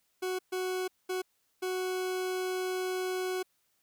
40% pulse tone bursts at uneven times, 370 Hz, F#4, in tune, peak -30 dBFS, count 4, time 0.22-0.39 / 0.52-0.88 / 1.09-1.22 / 1.62-3.43 s, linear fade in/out 10 ms, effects white hiss -74 dBFS RMS until 3.82 s

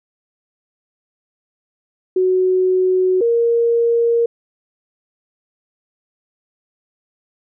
sine tone pair in turn, 370.7 / 467.1 Hz, F#4 / A#4, +3 / +3 cents, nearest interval major third, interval 400 cents, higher second, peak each -12 dBFS, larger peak neither, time 2.16-3.21 / 3.21-4.26 s, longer neither, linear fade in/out 5 ms, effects none

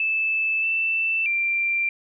sine tone with pitch steps, 2628 / 2659 / 2366 Hz, E7 / E7 / D7, -6 / +14 / +12 cents, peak -20 dBFS, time 0-1.89 s, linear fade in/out 2 ms, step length 630 ms, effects none

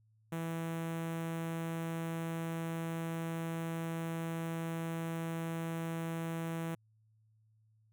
sawtooth tone with notch filter, 164.81 Hz, E3, in tune, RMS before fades -38 dBFS, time 0.32-6.75 s, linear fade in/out 5 ms, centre 4700 Hz, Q 1, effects added 109 Hz sine -66 dBFS peak until 7.92 s

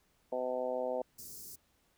harmonic tone, 126.8 Hz, B2, 46 cents sharp, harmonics 2 / 3 / 4 / 5 / 6 / 7, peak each -45 / -45 / -35 / -37 / -44 / -45 dBFS, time 0.32-1.02 s, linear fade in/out 5 ms
white band-stop noise, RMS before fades -48 dBFS, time 1.18-1.56 s, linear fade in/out 10 ms, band 450 to 4800 Hz, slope 48 dB/octave
effects pink hiss -72 dBFS RMS until 1.97 s

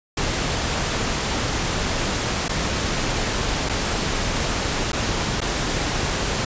pink noise with dropouts, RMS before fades -23 dBFS, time 0.17-6.45 s, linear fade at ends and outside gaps 5 ms, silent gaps 2.483-2.492 / 3.69-3.694 / 4.92-4.93 / 5.405-5.415 s, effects resampled to 16000 Hz

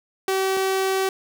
sawtooth tone pair in turn, 382.8 / 382.8 Hz, G4 / G4, -41 / -41 cents, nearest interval unison, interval 0 cents, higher neither, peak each -16 dBFS, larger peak neither, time 0.28-0.57 / 0.57-1.09 s, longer second, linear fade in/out 2 ms, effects none

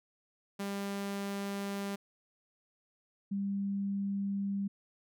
sawtooth / sine tone pair in turn, 199.3 / 198.52 Hz, G3 / G3, +29 / +22 cents, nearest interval unison, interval 7 cents, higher first, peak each -31 / -31 dBFS, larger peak neither, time 0.59-1.96 / 3.31-4.68 s, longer neither, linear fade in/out 10 ms, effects none

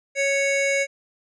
square tone pair together, 554.2 / 2217 Hz, C#5 / C#7, -1 / 0 cents, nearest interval 2 octaves, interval 2401 cents, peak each -23 dBFS, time 0.15-0.87 s, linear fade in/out 50 ms, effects resampled to 22050 Hz

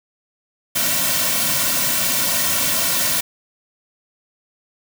white noise with comb filter, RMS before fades -19 dBFS, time 0.75-3.21 s, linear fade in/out 10 ms, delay 2.4 ms, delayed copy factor -1, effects none

